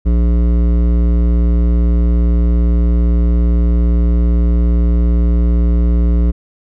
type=tone with hard clipping; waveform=sine; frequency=58.8 Hz; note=A#1; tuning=16 cents sharp; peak=-11 dBFS; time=0.05-6.32 s; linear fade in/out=20 ms; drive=13 dB; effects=none